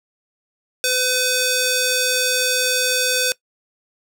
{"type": "tone with band-pass filter", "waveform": "square", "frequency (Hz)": 506, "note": "B4", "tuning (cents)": 42, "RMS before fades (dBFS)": -19, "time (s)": [0.84, 3.32], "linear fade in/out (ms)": 0, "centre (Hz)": 6600, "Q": 0.65, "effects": ["noise-tail reverb RT60 0.1 s tail -21 dB re dry"]}